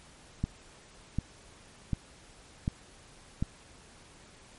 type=click train; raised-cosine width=5 ms; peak=-16 dBFS; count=5; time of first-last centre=0.44-3.425 s; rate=1.34 Hz; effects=pink hiss -55 dBFS RMS until 4.58 s + MP3 48 kbps